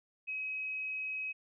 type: tone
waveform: sine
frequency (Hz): 2544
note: D#7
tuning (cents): +38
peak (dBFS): -35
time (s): 0.27-1.33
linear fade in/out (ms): 20
effects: none